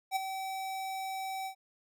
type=tone with ADSR envelope; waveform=square; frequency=767 Hz; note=G5; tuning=38 cents flat; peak=-27 dBFS; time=0.11-1.55 s; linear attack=51 ms; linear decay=13 ms; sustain=-9 dB; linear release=89 ms; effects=none